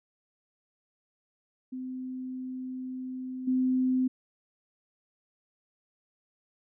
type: tone with level steps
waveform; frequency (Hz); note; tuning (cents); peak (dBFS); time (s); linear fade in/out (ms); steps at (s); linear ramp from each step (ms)
sine; 256.8; C4; -32; -34 / -23; 1.72-4.08; 10; 3.47; 10
effects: none